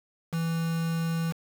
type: tone with quantisation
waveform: triangle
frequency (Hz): 164.81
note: E3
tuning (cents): 0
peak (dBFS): -24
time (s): 0.32-1.33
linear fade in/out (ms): 20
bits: 6
effects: none